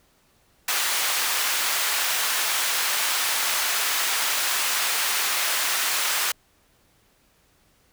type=high-pass noise; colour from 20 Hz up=pink; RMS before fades=-24 dBFS; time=0.68-6.32 s; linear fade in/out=5 ms; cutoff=1200 Hz; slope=12 dB/octave; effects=pink hiss -62 dBFS RMS until 7.92 s